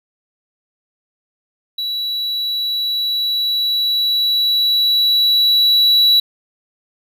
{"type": "tone with level ramp", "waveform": "triangle", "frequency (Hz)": 3924, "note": "B7", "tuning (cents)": -12, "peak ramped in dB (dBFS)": [-18, -7], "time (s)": [1.78, 6.2], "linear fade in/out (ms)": 5, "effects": []}